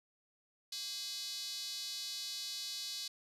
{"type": "tone with high-pass filter", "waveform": "square", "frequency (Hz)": 230, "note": "A#3", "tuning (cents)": -23, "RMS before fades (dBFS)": -42, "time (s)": [0.72, 3.08], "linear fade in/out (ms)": 5, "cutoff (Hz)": 4300, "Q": 4.1, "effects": ["resampled to 32000 Hz"]}